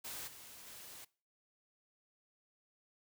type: noise with level steps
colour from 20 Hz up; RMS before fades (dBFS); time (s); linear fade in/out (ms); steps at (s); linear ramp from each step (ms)
white; -45 / -54 / -52; 0.04-1.05; 10; 0.27 / 0.66; 10
effects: noise-tail reverb RT60 0.4 s tail -22 dB re dry